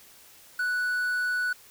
triangle tone with quantisation, 1480 Hz, F#6, in tune, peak -23 dBFS, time 0.59-1.53 s, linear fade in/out 5 ms, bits 8, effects white hiss -53 dBFS RMS until 1.7 s

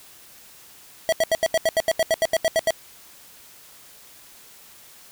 square tone bursts, 650 Hz, E5, 24 cents flat, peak -17 dBFS, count 15, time 1.09-2.706 s, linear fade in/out 0 ms, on 34 ms, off 79 ms, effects white hiss -48 dBFS RMS until 5.11 s

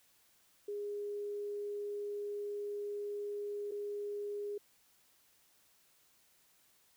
sine tone with dropouts, 410.8 Hz, G#4, 19 cents flat, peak -37 dBFS, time 0.68-4.58 s, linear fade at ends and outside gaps 5 ms, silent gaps 3.712-3.718 s, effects white hiss -69 dBFS RMS until 6.96 s

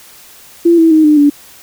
sine tone with pitch steps, 340 / 326.5 / 313.6 / 301.2 / 289.2 Hz, F4 / E4 / D#4 / D4 / D4, -46 / -17 / +14 / +44 / -27 cents, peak -4 dBFS, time 0.65-1.3 s, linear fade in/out 10 ms, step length 130 ms, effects white hiss -39 dBFS RMS until 1.62 s

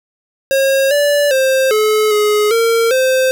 square tone with pitch steps, 541 / 580 / 528 / 429.6 / 420.2 / 458.8 / 520 Hz, C#5 / D5 / C5 / A4 / G#4 / A#4 / C5, -42 / -22 / +16 / -41 / +20 / -28 / -11 cents, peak -11 dBFS, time 0.51-3.31 s, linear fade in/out 0 ms, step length 400 ms, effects none

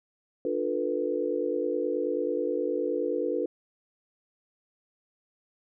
sine chord, B half-diminished seventh, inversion first, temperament just, 296.3 / 355.6 / 444.5 / 493.9 Hz, D4 / F4 / A4 / B4, +15 / +31 / +18 / 0 cents, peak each -33 / -32 / -31 / -30 dBFS, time 0.45-3.46 s, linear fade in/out 2 ms, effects none

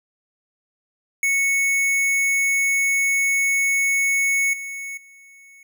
square tone with level steps, 2210 Hz, C#7, 6 cents flat, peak -18 / -30 / -46 dBFS, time 1.23-5.63 s, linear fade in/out 2 ms, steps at 4.53 / 4.97 s, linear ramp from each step 5 ms, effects none

